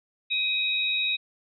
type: tone pair together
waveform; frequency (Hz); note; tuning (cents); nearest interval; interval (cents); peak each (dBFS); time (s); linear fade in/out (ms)
sine; 2514 / 3800; D#7 / A#7; +17 / +33; perfect fifth; 716; -26; 0.3-1.17; 20
effects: none